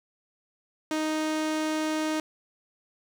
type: tone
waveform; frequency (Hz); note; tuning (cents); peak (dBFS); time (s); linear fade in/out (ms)
sawtooth; 311.1; D#4; 0; -22; 0.91-2.2; 2
effects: low-pass 9000 Hz 12 dB/octave + 8-bit